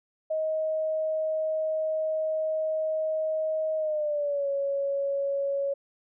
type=tone with pitch glide; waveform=sine; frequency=629 to 557.1 Hz; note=D#5 to C#5; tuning=+19 to +9 cents; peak=-25 dBFS; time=0.3-5.74 s; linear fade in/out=10 ms; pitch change=-210 cents; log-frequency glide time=3.77-4.48 s; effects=none